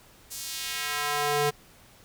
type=tone with high-pass filter sweep; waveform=square; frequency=146.6 Hz; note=D3; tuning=3 cents flat; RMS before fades=-29 dBFS; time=0.3-1.51 s; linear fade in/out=20 ms; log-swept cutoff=7300 to 330 Hz; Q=0.95; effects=pink hiss -55 dBFS RMS until 2.04 s